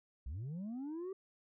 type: linear sweep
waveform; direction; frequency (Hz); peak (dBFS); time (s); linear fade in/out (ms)
sine; up; 55 to 392; -37; 0.26-1.13; 5
effects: tanh soft clip ceiling -39 dBFS